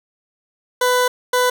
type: tone bursts at uneven times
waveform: 20% pulse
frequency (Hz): 498.3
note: B4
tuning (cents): +15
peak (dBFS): -9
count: 2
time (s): 0.81-1.08 / 1.33-1.5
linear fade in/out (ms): 5
effects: none